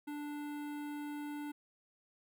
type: tone with notch filter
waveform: square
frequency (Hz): 293.7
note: D4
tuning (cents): 0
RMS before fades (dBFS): -42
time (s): 0.07-1.52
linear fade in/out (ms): 10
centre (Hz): 5600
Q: 0.63
effects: none